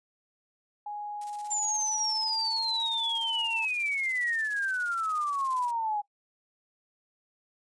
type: tone with pitch glide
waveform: sine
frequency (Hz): 830.6 to 911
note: G#5 to A#5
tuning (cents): 0 to -40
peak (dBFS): -34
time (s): 0.86-3.65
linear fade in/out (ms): 5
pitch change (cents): +160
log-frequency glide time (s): 1.38-2.81
type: noise with tremolo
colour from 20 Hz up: blue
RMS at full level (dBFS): -45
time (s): 1.21-5.71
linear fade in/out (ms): 5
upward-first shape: square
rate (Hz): 17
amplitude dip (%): 70
type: exponential sweep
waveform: sine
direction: down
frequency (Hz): 7290 to 816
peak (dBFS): -27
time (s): 1.5-6.02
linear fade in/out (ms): 20
effects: noise-tail reverb RT60 0.1 s tail -18 dB re dry + resampled to 22050 Hz